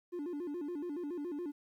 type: tone with vibrato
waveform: triangle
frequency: 320 Hz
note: D#4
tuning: 49 cents sharp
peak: -34 dBFS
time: 0.12-1.52 s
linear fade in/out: 20 ms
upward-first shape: square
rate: 7.1 Hz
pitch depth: 170 cents each way
effects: tanh soft clip ceiling -31 dBFS + 12-bit